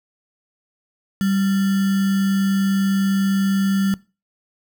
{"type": "tone with sample-and-hold", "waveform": "sine", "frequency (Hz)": 195.1, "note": "G3", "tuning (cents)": -8, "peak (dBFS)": -16, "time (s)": [1.21, 3.94], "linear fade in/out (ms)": 0, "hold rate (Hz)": 1575, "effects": ["noise-tail reverb RT60 0.3 s tail -21 dB re dry"]}